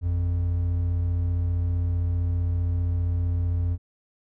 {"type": "tone pair together", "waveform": "triangle", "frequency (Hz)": [51.99, 87.31], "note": ["G#1", "F2"], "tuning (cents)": [3, 0], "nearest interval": "major sixth", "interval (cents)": 897, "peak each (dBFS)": [-30, -20], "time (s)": [0.01, 3.78], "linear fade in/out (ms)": 50, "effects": []}